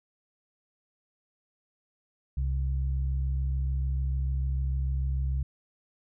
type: tone pair together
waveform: sine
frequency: 66.8 / 133.6 Hz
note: C2 / C3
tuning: +36 / +36 cents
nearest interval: octave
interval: 1200 cents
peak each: -26 / -34 dBFS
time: 2.37-5.43 s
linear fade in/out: 5 ms
effects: none